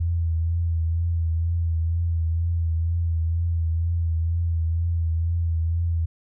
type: tone with vibrato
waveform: sine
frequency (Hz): 83.2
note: E2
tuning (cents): +17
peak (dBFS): -20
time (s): 0-6.06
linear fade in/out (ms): 10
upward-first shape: triangle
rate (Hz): 2.1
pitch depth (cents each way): 44
effects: none